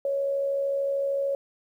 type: tone with amplitude modulation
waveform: sine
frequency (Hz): 554.4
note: C#5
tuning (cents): 0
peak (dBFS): -22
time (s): 0.05-1.35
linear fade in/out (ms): 2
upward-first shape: sine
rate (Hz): 73.3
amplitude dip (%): 35
effects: 10-bit